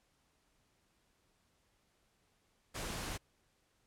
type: noise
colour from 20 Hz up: pink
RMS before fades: -41 dBFS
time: 2.74-3.18 s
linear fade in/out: 20 ms
effects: pink hiss -75 dBFS RMS until 3.86 s + low-pass 11000 Hz 12 dB/octave